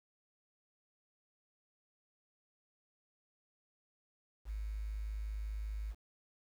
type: tone with quantisation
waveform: sine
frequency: 52.6 Hz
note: G#1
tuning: 23 cents sharp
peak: -37 dBFS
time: 4.45-5.95 s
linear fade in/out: 50 ms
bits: 10
effects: none